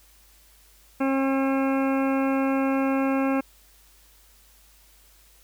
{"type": "harmonic tone", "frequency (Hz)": 269.6, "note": "C#4", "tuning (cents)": -48, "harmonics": [1, 2, 3, 4, 5, 6, 8, 9, 10], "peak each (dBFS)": [-22, -28, -32, -34, -36, -38, -40, -41, -42], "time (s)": [1, 3.41], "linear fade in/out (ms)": 10, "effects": ["added 50 Hz sine -57 dBFS peak until 5.43 s", "white hiss -57 dBFS RMS until 5.43 s"]}